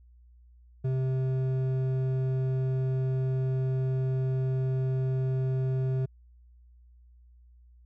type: tone with hard clipping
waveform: sine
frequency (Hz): 130.81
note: C3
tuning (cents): 0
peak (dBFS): -27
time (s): 0.84-6.06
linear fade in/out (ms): 10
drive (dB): 8
effects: added 60 Hz sine -53 dBFS peak until 7.85 s